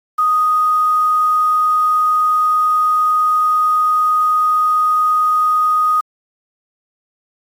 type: tone with quantisation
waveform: sine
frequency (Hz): 1244.5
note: D#6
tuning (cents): 0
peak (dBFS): -11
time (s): 0.18-6.01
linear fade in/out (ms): 10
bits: 6
effects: AAC 48 kbps